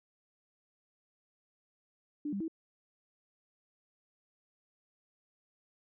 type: tone with pitch steps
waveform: sine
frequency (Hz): 294.9 / 199 / 324.2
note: D4 / G3 / E4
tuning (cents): +7 / +26 / -29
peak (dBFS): -33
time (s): 2.25-2.481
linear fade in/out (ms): 5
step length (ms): 77
effects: none